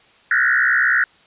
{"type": "tone with frequency modulation", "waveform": "sine", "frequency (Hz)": 1661.2, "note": "G#6", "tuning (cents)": 0, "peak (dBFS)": -13, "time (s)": [0.31, 1.04], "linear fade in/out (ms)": 2, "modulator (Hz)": 64.2, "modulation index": 4, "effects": ["white hiss -52 dBFS RMS until 1.26 s", "resampled to 8000 Hz"]}